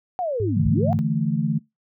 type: linear two-way sweep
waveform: sine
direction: down then up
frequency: 756 to 46.98 to 756 Hz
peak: -22 dBFS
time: 0.19-0.93 s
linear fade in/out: 0 ms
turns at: 0.67 s
type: tone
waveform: sine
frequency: 103.83 Hz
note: G#2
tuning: in tune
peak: -23 dBFS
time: 0.4-0.99 s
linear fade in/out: 0 ms
type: chord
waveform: sine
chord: D suspended second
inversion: none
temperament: equal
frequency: 146.83 / 164.81 / 220 Hz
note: D3 / E3 / A3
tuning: 0 / 0 / 0 cents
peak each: -24 dBFS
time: 0.56-1.59 s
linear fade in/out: 10 ms
effects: noise-tail reverb RT60 0.2 s tail -23 dB re dry